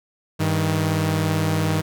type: tone pair together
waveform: sawtooth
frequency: 99.24 / 157.8 Hz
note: G2 / D#3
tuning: +22 / +25 cents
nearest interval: minor sixth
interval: 803 cents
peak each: -19 / -17 dBFS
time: 0.39-1.82 s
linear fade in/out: 20 ms
effects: none